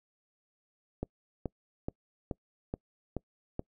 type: click train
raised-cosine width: 2 ms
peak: -20 dBFS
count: 7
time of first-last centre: 1.03-3.594 s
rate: 2.34 Hz
effects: noise-tail reverb RT60 0.1 s tail -26 dB re dry